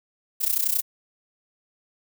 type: noise with amplitude modulation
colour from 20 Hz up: violet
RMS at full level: -20 dBFS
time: 0.4-0.82 s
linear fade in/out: 20 ms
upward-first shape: sine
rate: 31 Hz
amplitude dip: 85%
effects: none